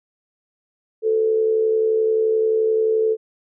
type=tone with amplitude modulation; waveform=sine; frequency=440 Hz; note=A4; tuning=in tune; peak=-13 dBFS; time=1.02-3.17 s; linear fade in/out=50 ms; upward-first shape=sine; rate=71.5 Hz; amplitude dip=50%; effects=none